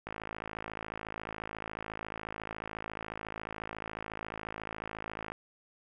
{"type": "click train", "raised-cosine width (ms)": 0.5, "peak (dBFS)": -23, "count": 285, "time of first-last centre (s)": [0.07, 5.32], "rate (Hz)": 54.1, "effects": []}